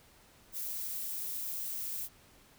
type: noise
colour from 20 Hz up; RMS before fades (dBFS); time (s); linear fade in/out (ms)
violet; -38; 0.52-2.09; 50
effects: pink hiss -61 dBFS RMS until 2.58 s